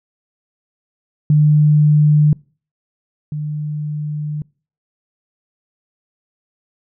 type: tone pair in turn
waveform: sine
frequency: 150.1 / 150.1 Hz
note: D3 / D3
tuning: +38 / +38 cents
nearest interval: unison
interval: 0 cents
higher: neither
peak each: -8 / -20 dBFS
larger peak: first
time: 1.3-2.33 / 3.32-4.42 s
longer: second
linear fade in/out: 2 ms
effects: noise-tail reverb RT60 0.4 s tail -25 dB re dry